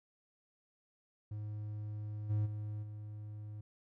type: tone with level steps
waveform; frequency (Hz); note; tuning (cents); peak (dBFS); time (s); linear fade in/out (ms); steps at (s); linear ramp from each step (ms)
triangle; 105.6; G#2; +29; -37 / -28 / -36 / -41; 1.31-3.61; 5; 2.29 / 2.45 / 2.82; 20
effects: none